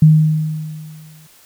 sine tone with exponential decay, 155.5 Hz, D#3, 1 cent flat, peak -3 dBFS, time 0.02-1.27 s, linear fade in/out 5 ms, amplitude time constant 270 ms, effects white hiss -48 dBFS RMS until 1.45 s

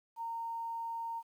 sine tone with quantisation, 920 Hz, A#5, 23 cents flat, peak -36 dBFS, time 0.16-1.23 s, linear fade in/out 50 ms, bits 11, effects none

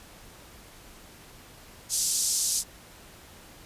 pink band-pass noise, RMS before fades -27 dBFS, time 1.89-2.64 s, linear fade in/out 50 ms, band 5500 to 9800 Hz, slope 24 dB/octave, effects pink hiss -50 dBFS RMS until 3.65 s + resampled to 32000 Hz

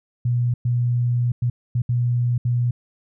sine tone bursts at uneven times, 121.4 Hz, B2, 29 cents flat, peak -17 dBFS, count 6, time 0.25-0.54 / 0.65-1.32 / 1.42-1.5 / 1.75-1.82 / 1.89-2.38 / 2.45-2.71 s, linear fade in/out 5 ms, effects none

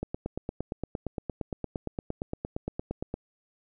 click train, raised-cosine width 2 ms, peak -18 dBFS, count 28, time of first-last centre 0.03-3.141 s, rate 8.68 Hz, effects none

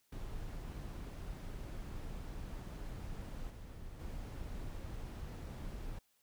brown noise with level steps, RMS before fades -44 / -49 / -44 dBFS, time 0.12-5.99 s, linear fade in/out 5 ms, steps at 3.49 / 3.99 s, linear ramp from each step 20 ms, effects white hiss -75 dBFS RMS until 6.22 s

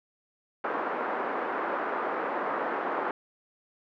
white band-pass noise, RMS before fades -31 dBFS, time 0.64-3.11 s, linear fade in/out 2 ms, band 270 to 1400 Hz, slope 24 dB/octave, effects none

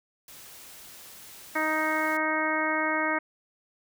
white noise, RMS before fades -47 dBFS, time 0.28-2.17 s, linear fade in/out 2 ms
harmonic tone, 312.1 Hz, D#4, 5 cents sharp, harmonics 1 / 2 / 3 / 4 / 5 / 6 / 7, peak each -32 / -32 / -32 / -32 / -32 / -32 / -32 dBFS, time 1.55-3.19 s, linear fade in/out 10 ms
effects none

